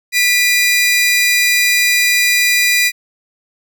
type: tone pair together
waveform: sawtooth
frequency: 1975.5 / 2419 Hz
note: B6 / D#7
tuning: 0 / -49 cents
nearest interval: major third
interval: 351 cents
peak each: -10 dBFS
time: 0.12-2.92 s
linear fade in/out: 50 ms
effects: none